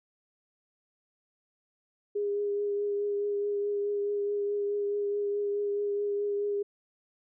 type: tone with vibrato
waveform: sine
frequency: 408.3 Hz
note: G#4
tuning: 29 cents flat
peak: -27 dBFS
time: 2.15-6.63 s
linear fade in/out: 10 ms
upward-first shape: triangle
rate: 4.7 Hz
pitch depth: 19 cents each way
effects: none